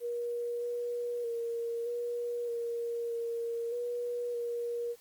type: tone with pitch steps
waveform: sine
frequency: 476.9 / 480.5 / 466.2 / 478.4 / 469.5 / 465.8 / 482.5 / 474.1 Hz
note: A#4 / B4 / A#4 / A#4 / A#4 / A#4 / B4 / A#4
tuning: +39 / -48 / 0 / +45 / +12 / -1 / -40 / +29 cents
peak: -32 dBFS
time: 0-4.96 s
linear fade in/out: 50 ms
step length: 620 ms
effects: white hiss -61 dBFS RMS until 5 s + Opus 32 kbps